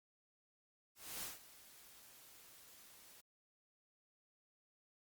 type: noise with ADSR envelope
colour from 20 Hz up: white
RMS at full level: -44 dBFS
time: 0.95-3.21 s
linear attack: 270 ms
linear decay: 160 ms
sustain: -17 dB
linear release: 8 ms
effects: Opus 48 kbps